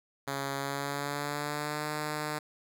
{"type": "tone with pitch glide", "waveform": "5% pulse", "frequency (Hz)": [138.59, 151.13], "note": ["C#3", "D3"], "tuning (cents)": [0, 50], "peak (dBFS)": -21, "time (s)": [0.27, 2.39], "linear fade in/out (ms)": 10, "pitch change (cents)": 150, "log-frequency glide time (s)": [0.56, 1.87], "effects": []}